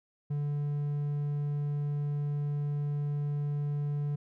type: tone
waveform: triangle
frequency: 145.6 Hz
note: D3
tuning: 15 cents flat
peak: -27 dBFS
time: 0.3-4.16 s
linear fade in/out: 10 ms
effects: none